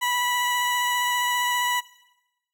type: tone with vibrato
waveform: 20% pulse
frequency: 981 Hz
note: B5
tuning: 12 cents flat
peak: -17 dBFS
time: 0.01-1.81 s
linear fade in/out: 20 ms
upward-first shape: sine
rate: 15 Hz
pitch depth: 12 cents each way
effects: noise-tail reverb RT60 1.0 s tail -20 dB re dry